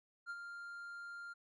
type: tone with ADSR envelope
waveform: triangle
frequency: 1396.9 Hz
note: F6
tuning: in tune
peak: -38 dBFS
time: 0.26-1.34 s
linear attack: 42 ms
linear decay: 45 ms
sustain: -6 dB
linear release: 19 ms
effects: resampled to 24000 Hz